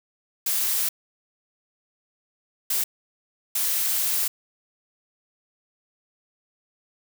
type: noise bursts at uneven times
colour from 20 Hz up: blue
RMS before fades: -24 dBFS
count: 3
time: 0.46-0.89 / 2.7-2.84 / 3.55-4.28 s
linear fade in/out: 5 ms
effects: none